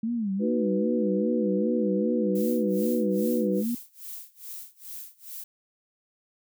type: tone with vibrato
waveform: sine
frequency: 214.5 Hz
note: A3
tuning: 44 cents flat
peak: -25 dBFS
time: 0.03-3.75 s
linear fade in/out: 5 ms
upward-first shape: sine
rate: 2.5 Hz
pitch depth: 190 cents each way
type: chord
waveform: sine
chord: B major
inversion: first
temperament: just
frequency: 308.7 / 370.4 / 493.9 Hz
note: D#4 / F#4 / B4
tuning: -14 / +2 / 0 cents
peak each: -30 / -30 / -28 dBFS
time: 0.39-3.64 s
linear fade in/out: 50 ms
type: noise with tremolo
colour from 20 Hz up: violet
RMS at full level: -38 dBFS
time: 2.35-5.44 s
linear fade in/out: 5 ms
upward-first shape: sine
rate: 2.4 Hz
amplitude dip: 95%
effects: none